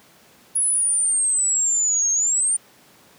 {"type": "exponential two-way sweep", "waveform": "sine", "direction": "down then up", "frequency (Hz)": [10450, 6420, 9150], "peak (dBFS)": -17, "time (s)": [0.55, 2.57], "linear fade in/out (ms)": 10, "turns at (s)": 2.12, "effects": ["pink hiss -52 dBFS RMS until 3.18 s", "high-pass 150 Hz 12 dB/octave"]}